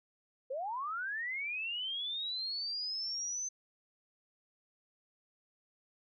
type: linear sweep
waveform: sine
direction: up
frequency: 493.9 to 6190 Hz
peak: -35 dBFS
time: 0.5-3.49 s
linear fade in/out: 10 ms
effects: none